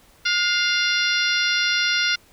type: harmonic tone with a mistuned harmonic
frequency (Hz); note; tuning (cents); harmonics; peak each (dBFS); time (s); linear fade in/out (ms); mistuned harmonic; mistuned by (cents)
698.5; F5; 0; 2 / 3 / 4 / 5 / 6 / 7 / 8; -23 / -25 / -26 / -27 / -28 / -28 / -29; 0.25-2.16; 10; 2; +40
effects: pink hiss -54 dBFS RMS until 2.32 s